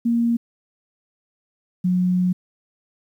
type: tone pair in turn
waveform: sine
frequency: 234.2 / 181.29 Hz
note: A#3 / F#3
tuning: +8 / -35 cents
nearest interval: major third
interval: 443 cents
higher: first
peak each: -16 dBFS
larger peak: neither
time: 0.05-0.37 / 1.84-2.33 s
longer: second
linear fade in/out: 10 ms
effects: 9-bit